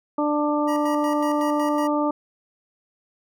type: harmonic tone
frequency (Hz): 296.3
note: D4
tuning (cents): +15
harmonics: 1 / 2 / 3 / 4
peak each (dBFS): -22 / -25 / -27 / -28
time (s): 0.18-2.11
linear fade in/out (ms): 5
type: tone with tremolo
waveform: 25% pulse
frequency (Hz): 956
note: A#5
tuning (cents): +43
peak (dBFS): -28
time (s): 0.67-1.88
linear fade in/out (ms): 20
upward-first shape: square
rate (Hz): 5.4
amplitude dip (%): 70
effects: none